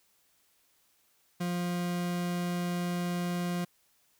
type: tone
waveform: 40% pulse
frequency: 175.9 Hz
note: F3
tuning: 13 cents sharp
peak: -29 dBFS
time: 1.4-3.65 s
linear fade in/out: 10 ms
effects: white hiss -69 dBFS RMS until 4.19 s